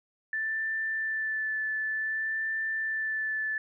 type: tone with vibrato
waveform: sine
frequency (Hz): 1760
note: A6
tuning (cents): 0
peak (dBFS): -28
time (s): 0.33-3.58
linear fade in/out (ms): 2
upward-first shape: sine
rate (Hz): 0.55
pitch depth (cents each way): 15
effects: none